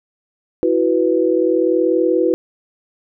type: chord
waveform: sine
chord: E suspended second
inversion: none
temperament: equal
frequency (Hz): 329.6 / 370 / 493.9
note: E4 / F#4 / B4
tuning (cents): 0 / 0 / 0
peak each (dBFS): -17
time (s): 0.63-2.34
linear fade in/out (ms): 0
effects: none